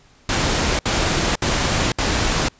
pink noise bursts, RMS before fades -19 dBFS, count 4, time 0.29-2.485 s, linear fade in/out 2 ms, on 500 ms, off 65 ms, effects pink hiss -53 dBFS RMS until 2.59 s + resampled to 16000 Hz

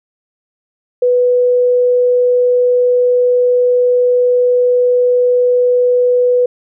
sine tone, 493.9 Hz, B4, in tune, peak -8 dBFS, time 1.02-6.46 s, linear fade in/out 5 ms, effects none

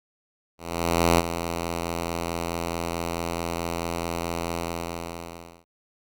5% pulse tone with ADSR envelope, 84.6 Hz, E2, 45 cents sharp, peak -5 dBFS, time 0.58-5.65 s, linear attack 610 ms, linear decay 22 ms, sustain -11 dB, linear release 1100 ms, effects none

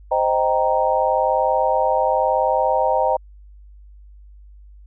sine chord, C minor seventh, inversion none, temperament equal with one note detuned, 521.4 / 622.3 / 784 / 932.3 Hz, C5 / Eb5 / G5 / Bb5, -6 / 0 / 0 / 0 cents, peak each -21 dBFS, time 0.11-3.17 s, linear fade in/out 10 ms, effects added 50 Hz sine -41 dBFS peak until 4.86 s

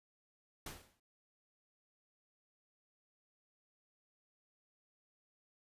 pink noise with exponential decay, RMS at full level -43 dBFS, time 0.66-1 s, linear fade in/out 5 ms, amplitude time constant 73 ms, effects resampled to 32000 Hz

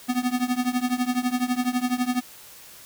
square tone with tremolo, 248.8 Hz, B3, 13 cents sharp, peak -19 dBFS, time 0.08-2.21 s, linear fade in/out 20 ms, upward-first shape triangle, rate 12 Hz, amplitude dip 95%, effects white hiss -46 dBFS RMS until 2.85 s

